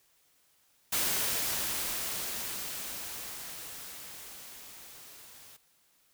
white noise with level ramp, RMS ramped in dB -29 to -53 dBFS, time 0.92-5.57 s, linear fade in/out 10 ms, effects white hiss -68 dBFS RMS until 6.13 s

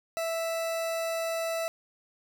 40% pulse tone, 659.3 Hz, E5, in tune, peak -28 dBFS, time 0.17-1.68 s, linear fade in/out 0 ms, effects 11-bit

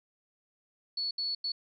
sine tone bursts at uneven times, 4415 Hz, C#8, 8 cents flat, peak -30 dBFS, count 3, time 0.97-1.11 / 1.18-1.35 / 1.44-1.52 s, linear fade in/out 5 ms, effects none

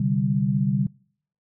sine chord, C suspended second, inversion none, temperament equal, 130.81 / 146.83 / 196 Hz, C3 / D3 / G3, 0 / 0 / 0 cents, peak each -24 / -24 / -23 dBFS, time 0-0.87 s, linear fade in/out 5 ms, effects noise-tail reverb RT60 0.6 s tail -26 dB re dry

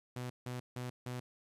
sawtooth tone bursts, 124.4 Hz, B2, 13 cents sharp, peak -35 dBFS, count 4, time 0.16-1.2 s, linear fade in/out 5 ms, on 140 ms, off 160 ms, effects resampled to 32000 Hz + 12-bit

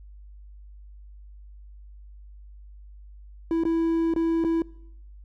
triangle tone with dropouts, 329.6 Hz, E4, in tune, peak -19 dBFS, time 3.51-4.62 s, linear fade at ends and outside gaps 1 ms, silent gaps 3.636-3.652 / 4.138-4.162 / 4.44-4.447 s, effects noise-tail reverb RT60 0.8 s tail -23 dB re dry + added 50 Hz sine -43 dBFS peak until 5.24 s

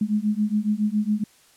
sine beating tone pair, 207.3 / 214.5 Hz, G#3 / A3, -3 / -44 cents, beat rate 7.2 Hz, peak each -23 dBFS, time 0.01-1.24 s, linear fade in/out 5 ms, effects white hiss -56 dBFS RMS until 1.56 s + low-pass 11000 Hz 12 dB/octave

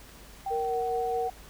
clicks, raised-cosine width 0.2 ms, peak -36 dBFS, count 6, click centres 0.093 / 0.406 / 0.598 / 0.649 / 0.738 / 0.877 s
sine tone with pitch glide, 780 to 747.8 Hz, G5 to F#5, -9 to +18 cents, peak -29 dBFS, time 0.46-1.3 s, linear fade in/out 5 ms, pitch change -73 cents, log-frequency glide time 0.58-0.76 s
sine tone with tremolo, 466.2 Hz, A#4, in tune, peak -28 dBFS, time 0.5-1.29 s, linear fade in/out 20 ms, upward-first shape sine, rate 4.8 Hz, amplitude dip 25%
effects added 50 Hz sine -52 dBFS peak until 1.49 s + pink hiss -51 dBFS RMS until 1.49 s

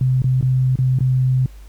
sine tone with dropouts, 129.2 Hz, C3, 21 cents flat, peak -13 dBFS, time 0.01-1.46 s, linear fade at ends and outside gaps 2 ms, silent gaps 0.22-0.242 / 0.411-0.426 / 0.757-0.788 / 0.988-1.006 s, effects added 50 Hz sine -36 dBFS peak until 1.68 s + pink hiss -52 dBFS RMS until 1.68 s

